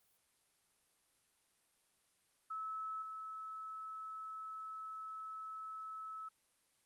sine tone with level steps, 1300 Hz, E6, 24 cents flat, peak -40 / -44 dBFS, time 2.5-6.29 s, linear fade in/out 10 ms, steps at 3.02 s, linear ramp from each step 2 ms, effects white hiss -75 dBFS RMS until 6.85 s + Opus 32 kbps

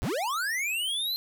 square linear sweep, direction up, 34.65 to 4156 Hz, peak -28 dBFS, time 0.02-1.16 s, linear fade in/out 0 ms, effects none

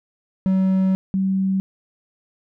triangle / sine tone pair in turn, 189.4 / 191.49 Hz, F#3 / G3, +41 / -40 cents, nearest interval unison, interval 19 cents, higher second, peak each -13 / -17 dBFS, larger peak first, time 0.46-0.95 / 1.14-1.6 s, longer first, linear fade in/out 0 ms, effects none

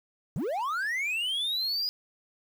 triangle linear sweep, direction up, 114.4 to 4978 Hz, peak -26 dBFS, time 0.36-1.89 s, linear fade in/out 0 ms, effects 9-bit

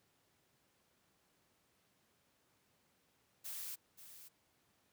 blue noise with echo, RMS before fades -45 dBFS, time 3.44-3.76 s, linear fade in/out 20 ms, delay 530 ms, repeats 1, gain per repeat -11 dB, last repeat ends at 4.29 s, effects pink hiss -75 dBFS RMS until 4.92 s + high-pass 100 Hz 12 dB/octave

